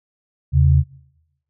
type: tone pair together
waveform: sine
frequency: 80.6 / 135.4 Hz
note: E2 / C#3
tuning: -38 / -40 cents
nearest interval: major sixth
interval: 898 cents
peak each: -13 dBFS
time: 0.52-0.84 s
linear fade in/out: 50 ms
effects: noise-tail reverb RT60 1.0 s tail -24 dB re dry